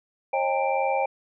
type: tone cluster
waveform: sine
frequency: 538 / 620 / 802 / 903 / 2353 Hz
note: C5 / D#5 / G5 / A5 / D7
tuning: +48 / -6 / +39 / +45 / +3 cents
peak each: -26 / -31 / -25 / -31 / -33 dBFS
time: 0.33-1.06 s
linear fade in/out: 5 ms
effects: none